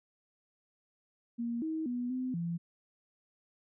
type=tone with pitch steps; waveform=sine; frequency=235.2 / 317.7 / 244.6 / 255.6 / 169.7 Hz; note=A#3 / D#4 / B3 / C4 / F3; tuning=+16 / +36 / -16 / -40 / -49 cents; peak=-32 dBFS; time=1.38-2.58 s; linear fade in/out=20 ms; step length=240 ms; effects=none